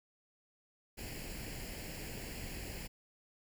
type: noise with comb filter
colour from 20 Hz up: pink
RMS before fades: -44 dBFS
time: 0.97-2.88 s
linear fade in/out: 20 ms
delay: 0.41 ms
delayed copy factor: +0.7
effects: none